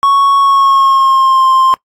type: tone with pitch glide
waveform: triangle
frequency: 1108.7 to 1051.9 Hz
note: C#6 to C6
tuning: 0 to +9 cents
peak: -4 dBFS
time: 0.03-1.74 s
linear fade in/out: 0 ms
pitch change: -91 cents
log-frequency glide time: 0.39-1.47 s
effects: noise-tail reverb RT60 0.1 s tail -23 dB re dry + AAC 64 kbps